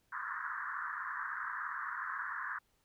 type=band-pass noise; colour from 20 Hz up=white; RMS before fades=-40 dBFS; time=0.12-2.59 s; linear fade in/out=10 ms; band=990 to 1800 Hz; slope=96 dB/octave; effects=pink hiss -75 dBFS RMS until 2.84 s